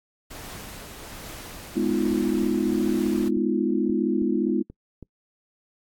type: noise with tremolo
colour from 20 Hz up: pink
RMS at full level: -39 dBFS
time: 0.3-3.29 s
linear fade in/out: 10 ms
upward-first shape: triangle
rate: 1.2 Hz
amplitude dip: 30%
type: chord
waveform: sine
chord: F half-diminished seventh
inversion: first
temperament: just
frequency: 209.5 / 251.4 / 314.3 / 349.2 Hz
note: Ab3 / Cb4 / Eb4 / F4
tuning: +15 / +31 / +18 / 0 cents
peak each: -26 dBFS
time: 1.75-4.63 s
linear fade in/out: 20 ms
type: clicks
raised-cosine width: 3 ms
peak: -27 dBFS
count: 6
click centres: 2.43 / 3.368 / 3.9 / 4.22 / 4.7 / 5.027 s
effects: noise-tail reverb RT60 0.1 s tail -24 dB re dry + AAC 64 kbps